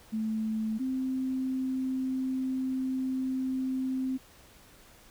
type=tone pair in turn; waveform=sine; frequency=219.3 / 260.8 Hz; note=A3 / C4; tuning=-6 / -5 cents; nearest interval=minor third; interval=301 cents; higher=second; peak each=-28 dBFS; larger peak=neither; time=0.12-0.79 / 0.79-4.18 s; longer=second; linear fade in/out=20 ms; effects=pink hiss -56 dBFS RMS until 5.1 s